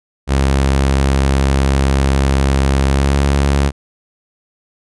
sawtooth tone with pitch glide, 67.9 to 69.85 Hz, C#2 to C#2, -35 to +14 cents, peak -7 dBFS, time 0.27-3.72 s, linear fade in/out 50 ms, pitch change +49 cents, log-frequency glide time 2.91-3.16 s, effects resampled to 24000 Hz

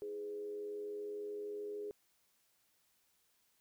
sine tone with frequency modulation, 415.3 Hz, G#4, in tune, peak -40 dBFS, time 0.02-1.91 s, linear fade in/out 0 ms, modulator 93.2 Hz, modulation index 0.37, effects white hiss -75 dBFS RMS until 3.6 s

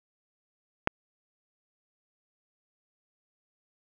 click, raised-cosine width 0.5 ms, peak -7 dBFS, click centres 0.874 s, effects none

